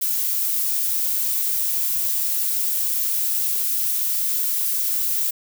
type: noise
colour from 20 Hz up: violet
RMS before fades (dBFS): -22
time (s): 0.01-5.31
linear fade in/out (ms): 10
effects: none